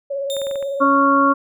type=tone with vibrato; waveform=sine; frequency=554.4 Hz; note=C#5; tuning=in tune; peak=-21 dBFS; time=0.1-0.85 s; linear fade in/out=10 ms; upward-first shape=triangle; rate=18 Hz; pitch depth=45 cents each way
type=tone with exponential decay; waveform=sawtooth; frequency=3641 Hz; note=A#7; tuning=41 cents flat; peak=-22 dBFS; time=0.3-1.04 s; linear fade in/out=0 ms; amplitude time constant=160 ms
type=clicks; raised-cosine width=0.5 ms; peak=-21 dBFS; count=6; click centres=0.367 / 0.417 / 0.469 / 0.512 / 0.557 / 0.626 s
type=harmonic tone; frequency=277.2 Hz; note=C#4; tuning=in tune; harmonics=1 / 2 / 4 / 5; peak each=-17 / -21 / -14 / -20 dBFS; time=0.8-1.34 s; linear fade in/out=20 ms
effects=none